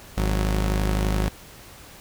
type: tone pair together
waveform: sawtooth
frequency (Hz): 51.82 / 184.5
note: G#1 / F#3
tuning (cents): -3 / -5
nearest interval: octave + minor seventh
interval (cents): 2198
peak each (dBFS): -17 / -25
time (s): 0.17-1.29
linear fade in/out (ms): 10
effects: pink hiss -45 dBFS RMS until 2 s